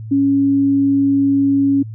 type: tone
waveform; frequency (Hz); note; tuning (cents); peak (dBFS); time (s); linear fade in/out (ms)
sine; 277.4; C#4; +1; -11; 0.11-1.83; 10
effects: added 110 Hz sine -27 dBFS peak until 1.94 s